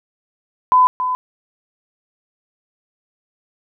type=tone with echo; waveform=sine; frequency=1008 Hz; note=B5; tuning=35 cents sharp; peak=-8 dBFS; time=0.72-0.87 s; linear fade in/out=0 ms; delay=280 ms; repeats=1; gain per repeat=-9 dB; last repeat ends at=1.15 s; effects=none